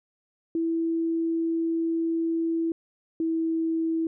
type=tone pair in turn; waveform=sine; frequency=329.6 / 325.8 Hz; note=E4 / E4; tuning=0 / -20 cents; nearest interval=unison; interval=20 cents; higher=first; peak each=-23 dBFS; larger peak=neither; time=0.55-2.72 / 3.2-4.07 s; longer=first; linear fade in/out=2 ms; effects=none